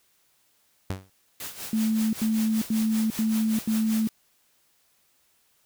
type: tone with exponential decay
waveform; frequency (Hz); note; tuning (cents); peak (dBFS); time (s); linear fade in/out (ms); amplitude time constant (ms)
sawtooth; 95; F#2; +46; -21; 0.9-1.1; 0; 43
type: noise with tremolo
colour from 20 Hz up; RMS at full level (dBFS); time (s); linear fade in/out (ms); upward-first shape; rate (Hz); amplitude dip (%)
white; -35; 1.4-4.09; 2; sine; 5.2; 70
type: tone bursts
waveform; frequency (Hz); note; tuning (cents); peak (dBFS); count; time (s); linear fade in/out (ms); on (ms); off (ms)
sine; 220; A3; 0; -21; 5; 1.73-4.074; 2; 400; 86
effects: white hiss -66 dBFS RMS until 5.65 s